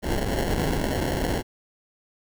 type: noise with sample-and-hold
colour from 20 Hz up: pink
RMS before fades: -25 dBFS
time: 0.02-1.43 s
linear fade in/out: 50 ms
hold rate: 1225 Hz
effects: none